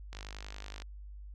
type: click train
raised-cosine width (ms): 0.2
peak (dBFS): -27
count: 36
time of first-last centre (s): 0.13-0.82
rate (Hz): 50.7
effects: added 50 Hz sine -44 dBFS peak until 1.34 s